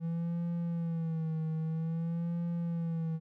triangle tone with vibrato, 164.81 Hz, E3, in tune, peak -29 dBFS, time 0-3.2 s, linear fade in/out 50 ms, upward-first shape sine, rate 0.51 Hz, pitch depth 63 cents each way, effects none

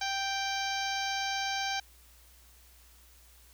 harmonic tone, 784 Hz, G5, in tune, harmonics 1 / 2 / 3 / 4 / 5 / 6 / 7 / 8, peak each -34 / -37 / -39 / -40 / -41 / -42 / -42 / -43 dBFS, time 0.01-1.8 s, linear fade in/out 5 ms, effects added 60 Hz sine -58 dBFS peak until 3.53 s + white hiss -60 dBFS RMS until 3.53 s

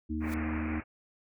harmonic tone, 77.78 Hz, D#2, in tune, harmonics 1 / 3 / 4, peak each -35 / -35 / -35 dBFS, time 0.09-0.81 s, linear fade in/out 20 ms
white noise with exponential growth, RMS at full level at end -45 dBFS, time 0.18-0.34 s, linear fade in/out 1 ms, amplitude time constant 33 ms
white low-pass noise, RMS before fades -41 dBFS, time 0.2-0.84 s, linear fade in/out 50 ms, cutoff 2500 Hz, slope 96 dB/octave
effects none

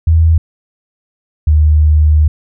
sine tone pair in turn, 81.3 / 76.4 Hz, E2 / D#2, -23 / -31 cents, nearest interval minor second, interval 108 cents, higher first, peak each -5 dBFS, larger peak neither, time 0.07-0.38 / 1.47-2.28 s, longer second, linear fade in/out 5 ms, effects none

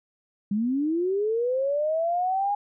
sine linear sweep, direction up, 196 to 825 Hz, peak -22 dBFS, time 0.51-2.55 s, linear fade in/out 5 ms, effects none

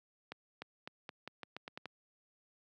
accelerating click train, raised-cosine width 0.3 ms, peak -27 dBFS, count 10, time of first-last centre 0.32-1.857 s, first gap 300 ms, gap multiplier 0.85, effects high-pass 150 Hz 12 dB/octave

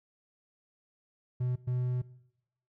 triangle tone bursts at uneven times, 124.9 Hz, B2, 20 cents sharp, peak -26 dBFS, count 2, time 1.4-1.56 / 1.67-2.02 s, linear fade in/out 10 ms, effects noise-tail reverb RT60 0.8 s tail -19 dB re dry

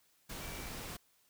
sine tone in noise, 2316 Hz, D7, 25 cents flat, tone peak -52 dBFS, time 0.41-0.69 s, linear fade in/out 10 ms, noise pink, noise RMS -44 dBFS, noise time 0.29-0.97 s, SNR -11 dB, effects white hiss -71 dBFS RMS until 1.29 s

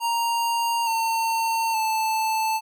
square tone with pitch steps, 932.3 / 906.3 / 881 Hz, A#5 / A#5 / A5, 0 / -49 / +2 cents, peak -22 dBFS, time 0-2.61 s, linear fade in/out 50 ms, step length 870 ms, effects none

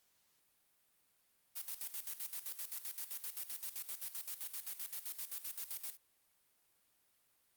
blue noise with tremolo, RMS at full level -42 dBFS, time 1.55-5.97 s, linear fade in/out 20 ms, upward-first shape square, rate 7.7 Hz, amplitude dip 75%, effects white hiss -75 dBFS RMS until 7.56 s + Opus 48 kbps

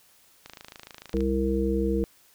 click train, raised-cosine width 0.2 ms, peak -24 dBFS, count 21, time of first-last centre 0.46-1.206 s, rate 26.8 Hz
harmonic tone, 66.1 Hz, C2, 18 cents sharp, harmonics 1 / 3 / 5 / 7, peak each -28 / -28 / -28 / -28 dBFS, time 1.14-2.04 s, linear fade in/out 0 ms
effects white hiss -59 dBFS RMS until 2.34 s

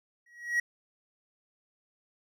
triangle tone with exponential growth, 1908 Hz, A#6, 40 cents sharp, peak -20 dBFS, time 0.26-0.6 s, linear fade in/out 5 ms, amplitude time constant 72 ms, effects none

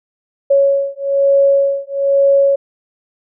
sine beating tone pair, 554.4 / 555.5 Hz, C#5 / C#5, 0 / +4 cents, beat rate 1.1 Hz, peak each -13 dBFS, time 0.5-2.56 s, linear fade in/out 10 ms, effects none

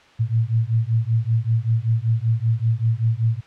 sine beating tone pair, 111.2 / 116.4 Hz, A2 / A#2, +19 / -2 cents, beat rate 5.2 Hz, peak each -20 dBFS, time 0.19-3.41 s, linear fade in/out 20 ms, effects white hiss -50 dBFS RMS until 3.46 s + low-pass 3000 Hz 12 dB/octave

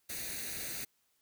white noise with comb filter, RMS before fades -40 dBFS, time 0.09-0.85 s, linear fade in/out 10 ms, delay 0.47 ms, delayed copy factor +0.7, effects white hiss -75 dBFS RMS until 1.21 s

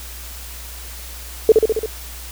sine tone with echo, 440 Hz, A4, in tune, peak -4 dBFS, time 1.49-1.52 s, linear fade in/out 2 ms, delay 68 ms, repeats 5, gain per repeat -3 dB, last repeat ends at 1.86 s, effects added 60 Hz sine -34 dBFS peak until 2.31 s + white hiss -36 dBFS RMS until 2.31 s

